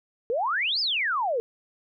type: exponential two-way sweep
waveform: sine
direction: up then down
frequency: 440 to 5274 to 440 Hz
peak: -23 dBFS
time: 0.3-1.4 s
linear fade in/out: 0 ms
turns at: 0.8 s
effects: none